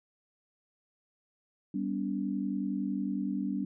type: chord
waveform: sine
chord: G major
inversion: none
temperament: equal with one note detuned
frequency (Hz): 196 / 246.9 / 287.1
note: G3 / B3 / D4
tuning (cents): 0 / 0 / -39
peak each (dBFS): -33 / -36 / -34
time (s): 1.74-3.65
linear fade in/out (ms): 5
effects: none